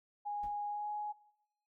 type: tone with pitch glide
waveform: sine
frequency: 825 to 836.5 Hz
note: G#5 to G#5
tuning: -12 to +12 cents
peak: -36 dBFS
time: 0.25-1.13 s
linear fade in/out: 20 ms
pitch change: +24 cents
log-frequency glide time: 0.67-0.89 s
type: noise with exponential decay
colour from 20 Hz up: brown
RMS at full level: -44 dBFS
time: 0.43-0.58 s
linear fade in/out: 5 ms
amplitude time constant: 31 ms
effects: noise-tail reverb RT60 0.8 s tail -20 dB re dry